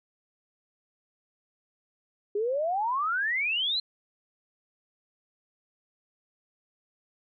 sine exponential sweep, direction up, 398.2 to 4186 Hz, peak -25 dBFS, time 2.35-3.8 s, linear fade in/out 5 ms, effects none

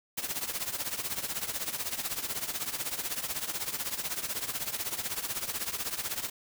white noise with tremolo, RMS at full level -31 dBFS, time 0.17-6.3 s, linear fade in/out 10 ms, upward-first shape triangle, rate 16 Hz, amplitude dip 85%, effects none

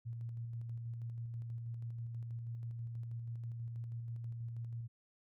sine tone with tremolo, 116.54 Hz, A#2, in tune, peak -39 dBFS, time 0.05-4.88 s, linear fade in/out 20 ms, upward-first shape square, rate 6.2 Hz, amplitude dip 25%, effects none

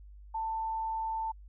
sine tone, 890 Hz, A5, 20 cents sharp, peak -31 dBFS, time 0.34-1.32 s, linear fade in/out 10 ms, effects added 50 Hz sine -48 dBFS peak until 1.48 s

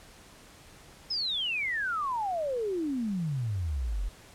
sine exponential sweep, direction down, 5280 to 41.2 Hz, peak -28 dBFS, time 1.1-4.09 s, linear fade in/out 10 ms, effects pink hiss -53 dBFS RMS until 4.34 s + low-pass 11000 Hz 12 dB/octave

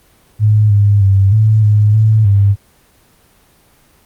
sine tone with pitch steps, 106.4 / 102.1 / 97.6 / 108.7 / 105.2 / 109.2 / 100.2 Hz, G#2 / G#2 / G2 / A2 / G#2 / A2 / G2, +42 / -29 / -7 / -21 / +23 / -13 / +38 cents, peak -6 dBFS, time 0.39-2.56 s, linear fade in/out 50 ms, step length 310 ms, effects pink hiss -50 dBFS RMS until 4.05 s + Opus 24 kbps

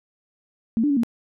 sine tone with pitch steps, 226 / 293.3 / 281.7 / 233.1 Hz, A3 / D4 / C#4 / A#3, +47 / -2 / +28 / 0 cents, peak -17 dBFS, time 0.77-1.034 s, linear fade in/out 0 ms, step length 66 ms, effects none

